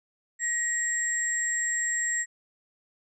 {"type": "tone pair together", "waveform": "sine", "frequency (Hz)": [1895, 7580], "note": ["A#6", "A#8"], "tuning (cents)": [28, 28], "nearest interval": "2 octaves", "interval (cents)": 2400, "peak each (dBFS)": -28, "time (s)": [0.39, 2.26], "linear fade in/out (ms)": 50, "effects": []}